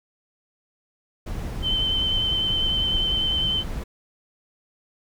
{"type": "noise", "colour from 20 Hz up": "brown", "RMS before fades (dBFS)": -29, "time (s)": [1.26, 3.84], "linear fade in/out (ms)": 10}
{"type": "tone with vibrato", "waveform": "sine", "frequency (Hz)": 3080, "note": "G7", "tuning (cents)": -31, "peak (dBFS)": -21, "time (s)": [1.62, 3.64], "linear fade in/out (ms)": 50, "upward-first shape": "sine", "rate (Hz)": 10, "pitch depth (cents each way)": 15}
{"effects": []}